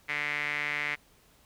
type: tone with band-pass filter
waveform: sawtooth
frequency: 147.4 Hz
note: D3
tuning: 7 cents sharp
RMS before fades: -32 dBFS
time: 0.08-0.96 s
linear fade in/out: 20 ms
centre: 2100 Hz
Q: 6.2
effects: pink hiss -62 dBFS RMS until 1.45 s